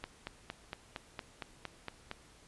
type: click train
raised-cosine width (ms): 0.3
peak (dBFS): -23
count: 10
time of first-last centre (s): 0.04-2.114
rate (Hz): 4.34
effects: pink hiss -60 dBFS RMS until 2.47 s + resampled to 24000 Hz